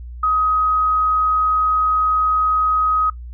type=tone; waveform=sine; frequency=1261 Hz; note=D#6; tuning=23 cents sharp; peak=-14 dBFS; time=0.23-3.1 s; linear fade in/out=5 ms; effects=noise-tail reverb RT60 0.1 s tail -18 dB re dry + added 60 Hz sine -30 dBFS peak until 3.33 s